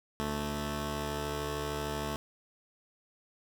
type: tone pair together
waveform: 10% pulse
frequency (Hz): 73.1 / 219.6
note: D2 / A3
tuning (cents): -7 / -3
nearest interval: octave + perfect fifth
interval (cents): 1904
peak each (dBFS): -27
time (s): 0.2-2.16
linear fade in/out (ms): 0
effects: 9-bit